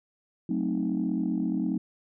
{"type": "chord", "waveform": "sine", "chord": "F# diminished seventh", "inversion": "none", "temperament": "equal", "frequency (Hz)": [185, 220, 261.6, 311.1], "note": ["F#3", "A3", "C4", "Eb4"], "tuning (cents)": [0, 0, 0, 0], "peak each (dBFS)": -30, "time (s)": [0.49, 1.78], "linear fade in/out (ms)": 5, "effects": ["tanh soft clip ceiling -18 dBFS"]}